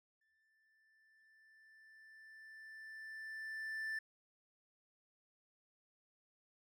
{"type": "tone with exponential growth", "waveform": "triangle", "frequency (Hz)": 1767, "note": "A6", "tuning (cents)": 7, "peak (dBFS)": -36, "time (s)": [0.21, 3.99], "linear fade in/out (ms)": 5, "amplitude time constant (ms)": 820, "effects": []}